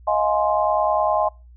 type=chord; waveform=sine; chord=F minor seventh; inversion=third; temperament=just; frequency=628.6 / 698.5 / 838.1 / 1047.7 Hz; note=Eb5 / F5 / Ab5 / C6; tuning=+18 / 0 / +16 / +2 cents; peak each=-21 / -24 / -22 / -23 dBFS; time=0.07-1.29 s; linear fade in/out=10 ms; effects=noise-tail reverb RT60 0.3 s tail -26 dB re dry + added 60 Hz sine -43 dBFS peak until 1.56 s